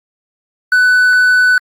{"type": "tone", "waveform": "triangle", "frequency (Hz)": 1495, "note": "F#6", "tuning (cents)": 17, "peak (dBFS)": -5, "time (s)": [0.72, 1.58], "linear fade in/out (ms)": 2, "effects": ["Opus 32 kbps"]}